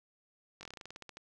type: slowing click train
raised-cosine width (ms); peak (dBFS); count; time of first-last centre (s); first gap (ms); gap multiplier
0.2; -29; 14; 0.61-1.171; 20; 1.12
effects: none